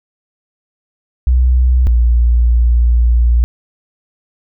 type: tone pair in turn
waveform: sine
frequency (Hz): 62.6 / 59.09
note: B1 / A#1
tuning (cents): +24 / +24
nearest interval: minor second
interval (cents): 100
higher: first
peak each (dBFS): -7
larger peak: neither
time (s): 1.27-1.87 / 1.87-3.44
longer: second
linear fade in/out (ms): 0
effects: none